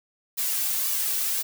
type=noise with flanger; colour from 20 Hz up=blue; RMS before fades=-26 dBFS; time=0.37-1.43 s; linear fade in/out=20 ms; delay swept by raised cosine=1.7 to 2.64 ms; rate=1.9 Hz; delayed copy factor=+0.5; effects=none